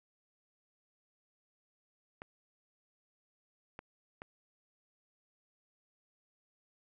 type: clicks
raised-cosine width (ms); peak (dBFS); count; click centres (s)
0.5; -29; 3; 2.219 / 3.791 / 4.219
effects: none